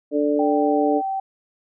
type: harmonic tone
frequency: 146.83 Hz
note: D3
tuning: in tune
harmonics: 2 / 3 / 4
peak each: -20 / -22 / -23 dBFS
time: 0.11-1.02 s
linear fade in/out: 50 ms
type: tone with pitch glide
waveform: sine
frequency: 781 to 773.8 Hz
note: G5 to G5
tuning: -7 to -23 cents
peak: -22 dBFS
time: 0.39-1.2 s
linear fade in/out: 5 ms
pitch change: -16 cents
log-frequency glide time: 0.64-0.81 s
effects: none